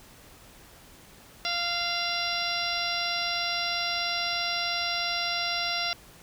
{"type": "harmonic tone with a mistuned harmonic", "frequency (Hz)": 694, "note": "F5", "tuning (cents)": -11, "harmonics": [1, 2, 3, 4, 5, 6, 7, 8], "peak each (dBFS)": [-35, -35, -35, -35, -35, -35, -35, -35], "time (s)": [1.45, 5.93], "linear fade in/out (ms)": 0, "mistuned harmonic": 6, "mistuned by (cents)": -53, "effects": ["pink hiss -52 dBFS RMS until 6.22 s"]}